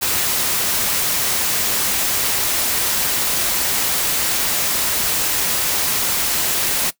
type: noise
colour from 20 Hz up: white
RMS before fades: -19 dBFS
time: 0.01-6.91 s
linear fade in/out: 20 ms
effects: noise-tail reverb RT60 0.1 s tail -18 dB re dry